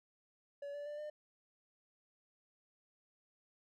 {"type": "tone with pitch steps", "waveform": "triangle", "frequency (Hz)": [569, 579.6, 590.4, 601.4], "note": ["C#5", "D5", "D5", "D5"], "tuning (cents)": [45, -23, 9, 41], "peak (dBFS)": -40, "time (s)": [0.62, 1.1], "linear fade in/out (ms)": 5, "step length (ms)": 120, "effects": []}